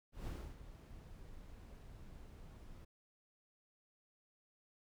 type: noise with ADSR envelope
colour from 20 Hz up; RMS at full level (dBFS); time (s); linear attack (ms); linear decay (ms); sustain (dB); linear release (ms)
brown; -42; 0.12-2.85; 150; 280; -12; 7
effects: none